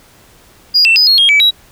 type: tone with pitch steps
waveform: sine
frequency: 4865 / 2683 / 4989 / 4297 / 3250 / 2297 / 3875 Hz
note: D#8 / E7 / D#8 / C8 / G#7 / D7 / B7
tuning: -40 / +30 / +4 / +45 / -38 / -39 / -34 cents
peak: -4 dBFS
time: 0.74-1.51 s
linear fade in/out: 20 ms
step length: 110 ms
effects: tanh soft clip ceiling -3 dBFS + pink hiss -45 dBFS RMS until 1.71 s